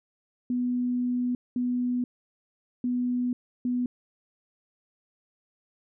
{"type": "tone bursts at uneven times", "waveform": "sine", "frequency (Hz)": 246.9, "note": "B3", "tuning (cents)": 0, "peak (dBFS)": -24, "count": 4, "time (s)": [[0.5, 1.35], [1.56, 2.04], [2.84, 3.33], [3.65, 3.86]], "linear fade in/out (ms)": 2, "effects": []}